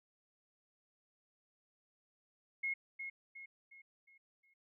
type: tone with echo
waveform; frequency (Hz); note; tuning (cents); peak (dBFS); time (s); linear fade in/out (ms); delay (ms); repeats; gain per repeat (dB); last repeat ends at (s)
sine; 2162; C#7; -44; -34; 2.63-2.74; 10; 360; 5; -7; 4.54
effects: none